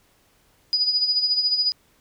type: tone with tremolo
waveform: sine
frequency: 4940 Hz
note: D#8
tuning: 13 cents flat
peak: -16 dBFS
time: 0.73-1.72 s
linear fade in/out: 0 ms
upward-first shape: sine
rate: 14 Hz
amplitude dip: 60%
effects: pink hiss -61 dBFS RMS until 2 s